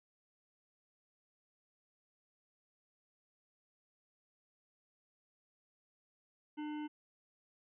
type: harmonic tone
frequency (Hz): 300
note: D4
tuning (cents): +37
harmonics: 1 / 3 / 5 / 7 / 9 / 10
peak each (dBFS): -39 / -49 / -57 / -58 / -63 / -60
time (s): 6.57-6.88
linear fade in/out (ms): 20
effects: none